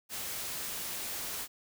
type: noise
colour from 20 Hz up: white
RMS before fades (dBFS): -38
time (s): 0.09-1.48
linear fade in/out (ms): 50
effects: none